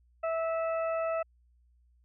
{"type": "harmonic tone", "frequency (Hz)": 654, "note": "E5", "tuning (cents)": -14, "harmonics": [1, 2, 3, 4], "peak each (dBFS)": [-29, -36, -47, -45], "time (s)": [0.23, 1.23], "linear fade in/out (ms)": 10, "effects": ["added 60 Hz sine -62 dBFS peak until 2.04 s"]}